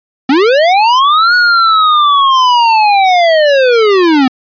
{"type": "linear two-way sweep", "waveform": "square", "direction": "up then down", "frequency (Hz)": [250, 1465, 250], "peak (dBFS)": -6, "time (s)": [0.29, 4.28], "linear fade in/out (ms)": 5, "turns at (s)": 1.35, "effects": ["resampled to 11025 Hz"]}